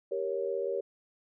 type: chord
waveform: sine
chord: G diminished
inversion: none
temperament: equal with one note detuned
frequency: 392 / 468.6 / 554.4 Hz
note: G4 / Bb4 / Db5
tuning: 0 / +9 / 0 cents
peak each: -34 dBFS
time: 0.11-0.81 s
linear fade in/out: 10 ms
effects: none